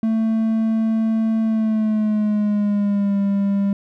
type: tone with pitch glide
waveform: triangle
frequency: 222.4 to 199.28 Hz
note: A3 to G3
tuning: +19 to +29 cents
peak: -14 dBFS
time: 0.03-3.73 s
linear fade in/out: 2 ms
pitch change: -190 cents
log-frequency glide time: 1.43-3.18 s
effects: none